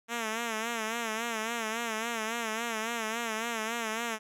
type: tone with vibrato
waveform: 5% pulse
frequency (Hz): 226.6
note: A#3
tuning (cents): -49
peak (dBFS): -20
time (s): 0.08-4.19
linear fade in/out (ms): 50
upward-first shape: sine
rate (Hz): 3.6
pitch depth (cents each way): 80
effects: low-pass 12000 Hz 12 dB/octave